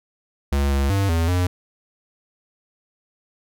square tone with pitch steps, 70.1 / 69.2 / 98.5 / 82.7 / 89.7 Hz, C#2 / C#2 / G2 / E2 / F2, +20 / -2 / +9 / +6 / +47 cents, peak -18 dBFS, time 0.52-1.47 s, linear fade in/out 5 ms, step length 190 ms, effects none

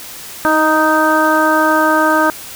harmonic tone with a mistuned harmonic, 311.1 Hz, D#4, in tune, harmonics 1 / 2 / 3 / 4 / 5, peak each -16 / -16 / -16 / -16 / -16 dBFS, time 0.45-2.3 s, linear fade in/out 0 ms, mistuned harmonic 1, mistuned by +18 cents, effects white hiss -31 dBFS RMS until 2.55 s

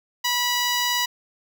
10% pulse tone, 977 Hz, B5, 19 cents flat, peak -12 dBFS, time 0.24-1.06 s, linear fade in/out 10 ms, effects none

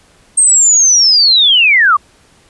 sine linear sweep, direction down, 8520 to 1103 Hz, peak -5 dBFS, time 0.37-1.97 s, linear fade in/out 10 ms, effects pink hiss -48 dBFS RMS until 2.49 s + resampled to 24000 Hz

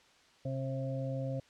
harmonic tone with a mistuned harmonic, 133.6 Hz, C3, 36 cents sharp, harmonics 1 / 2 / 4 / 5, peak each -35 / -42 / -39 / -47 dBFS, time 0.45-1.4 s, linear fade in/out 5 ms, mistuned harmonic 1, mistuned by -18 cents, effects white hiss -63 dBFS RMS until 1.49 s + low-pass 5000 Hz 12 dB/octave

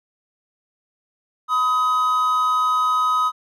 triangle tone pair together, 1001 / 1261.2 Hz, B5 / D#6, +23 / +23 cents, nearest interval major third, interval 400 cents, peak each -23 / -15 dBFS, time 1.48-3.32 s, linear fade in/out 50 ms, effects none

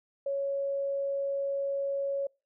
sine tone, 555 Hz, C#5, 2 cents sharp, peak -28 dBFS, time 0.26-2.27 s, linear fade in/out 5 ms, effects noise-tail reverb RT60 0.3 s tail -26 dB re dry

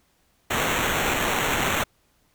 white noise with sample-and-hold, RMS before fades -24 dBFS, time 0.5-1.84 s, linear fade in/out 10 ms, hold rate 4900 Hz, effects pink hiss -65 dBFS RMS until 2.34 s

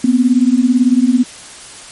sine beating tone pair, 240.6 / 258.6 Hz, B3 / C4, -45 / -20 cents, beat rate 18 Hz, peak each -11 dBFS, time 0.04-1.24 s, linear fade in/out 5 ms, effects white hiss -34 dBFS RMS until 1.91 s + MP3 48 kbps

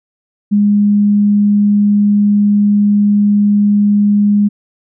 sine tone, 205.5 Hz, G#3, 18 cents flat, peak -7 dBFS, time 0.51-4.49 s, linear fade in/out 20 ms, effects none

